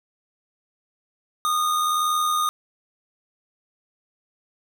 square tone with amplitude modulation, 1229 Hz, D#6, 22 cents flat, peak -19 dBFS, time 1.45-2.49 s, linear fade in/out 0 ms, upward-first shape sine, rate 81.4 Hz, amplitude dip 35%, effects none

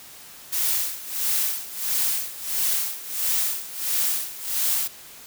blue noise with tremolo, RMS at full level -22 dBFS, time 0.52-4.88 s, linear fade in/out 10 ms, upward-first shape sine, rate 1.5 Hz, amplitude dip 85%, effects white hiss -44 dBFS RMS until 5.26 s

